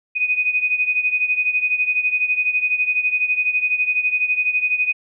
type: beating tone pair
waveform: sine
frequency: 2489 / 2501 Hz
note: D#7 / D#7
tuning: 0 / +8 cents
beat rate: 12 Hz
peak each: -18 / -22 dBFS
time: 0.15-4.93 s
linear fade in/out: 20 ms
effects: none